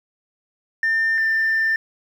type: tone pair in turn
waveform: sine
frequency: 1800 / 1788.6 Hz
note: A6 / A6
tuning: +39 / +28 cents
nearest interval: unison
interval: 11 cents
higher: first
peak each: -15 dBFS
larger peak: neither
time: 0.83-1.18 / 1.18-1.76 s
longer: second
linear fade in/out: 2 ms
effects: tanh soft clip ceiling -14 dBFS + 8-bit